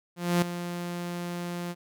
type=tone with ADSR envelope; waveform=sawtooth; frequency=174.61 Hz; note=F3; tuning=in tune; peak=-16 dBFS; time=0.16-1.75 s; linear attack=260 ms; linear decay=4 ms; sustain=-12 dB; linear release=42 ms; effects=none